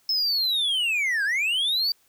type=linear two-way sweep; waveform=triangle; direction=down then up; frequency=5260 to 1549 to 4681 Hz; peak=-20 dBFS; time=0.09-1.92 s; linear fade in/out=2 ms; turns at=1.24 s; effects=white hiss -63 dBFS RMS until 2.08 s